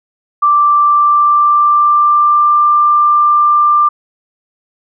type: tone with pitch glide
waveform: sine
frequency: 1174.7 to 1187.7 Hz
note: D6 to D6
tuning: 0 to +19 cents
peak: -6 dBFS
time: 0.42-3.89 s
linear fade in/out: 10 ms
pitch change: +19 cents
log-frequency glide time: 0.79-2.65 s
effects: none